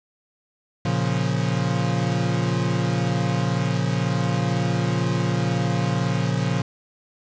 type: chord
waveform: 40% pulse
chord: Bb minor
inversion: none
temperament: equal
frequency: 116.54 / 138.59 / 174.61 Hz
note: Bb2 / Db3 / F3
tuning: 0 / 0 / 0 cents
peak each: -24 dBFS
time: 0.85-6.62 s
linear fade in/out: 5 ms
effects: resampled to 16000 Hz + 7-bit